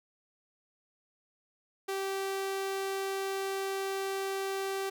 sawtooth tone, 388.6 Hz, G4, 15 cents flat, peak -28 dBFS, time 1.88-4.9 s, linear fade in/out 10 ms, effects none

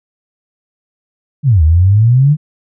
sine exponential two-way sweep, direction down then up, 155.9 to 75.4 to 155.9 Hz, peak -5 dBFS, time 1.43-2.37 s, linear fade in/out 50 ms, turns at 1.63 s, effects none

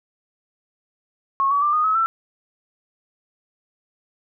sine tone with pitch steps, 1092 / 1137.1 / 1184 / 1232.8 / 1283.7 / 1336.7 Hz, C#6 / C#6 / D6 / D#6 / E6 / E6, -26 / +44 / +14 / -16 / -46 / +24 cents, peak -16 dBFS, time 1.4-2.06 s, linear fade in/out 0 ms, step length 110 ms, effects none

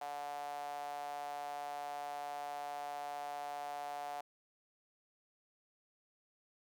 sawtooth tone with high-pass filter, 144.6 Hz, D3, 27 cents flat, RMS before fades -43 dBFS, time 0.01-4.21 s, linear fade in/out 5 ms, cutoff 740 Hz, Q 7.1, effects none

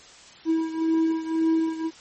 triangle beating tone pair, 323.3 / 325.2 Hz, E4 / E4, -34 / -23 cents, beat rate 1.9 Hz, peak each -20 / -24 dBFS, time 0.45-1.91 s, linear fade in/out 50 ms, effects white hiss -48 dBFS RMS until 2 s + MP3 32 kbps

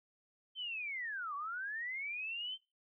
sine linear two-way sweep, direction down then up, 3136 to 1108.7 to 3136 Hz, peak -38 dBFS, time 0.55-2.58 s, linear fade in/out 50 ms, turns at 1.35 s, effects noise-tail reverb RT60 0.3 s tail -24 dB re dry

